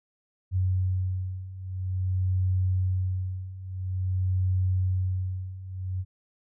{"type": "beating tone pair", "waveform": "sine", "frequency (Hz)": [92.5, 92.99], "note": ["F#2", "F#2"], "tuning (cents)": [0, 9], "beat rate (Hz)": 0.49, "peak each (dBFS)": [-29, -26], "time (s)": [0.51, 6.05], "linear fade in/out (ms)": 50, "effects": []}